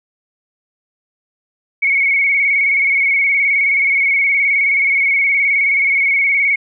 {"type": "tone with vibrato", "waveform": "sine", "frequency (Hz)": 2217, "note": "C#7", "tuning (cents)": 0, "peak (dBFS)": -11, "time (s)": [1.82, 6.56], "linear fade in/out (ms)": 10, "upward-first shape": "square", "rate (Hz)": 19, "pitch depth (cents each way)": 36, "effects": []}